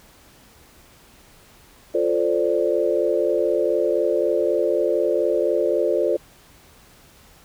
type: chord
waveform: sine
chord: D minor seventh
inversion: first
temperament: equal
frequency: 349.2 / 440 / 523.3 / 587.3 Hz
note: F4 / A4 / C5 / D5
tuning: 0 / 0 / 0 / 0 cents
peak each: -23 dBFS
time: 1.94-6.17 s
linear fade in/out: 10 ms
effects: pink hiss -51 dBFS RMS until 7.44 s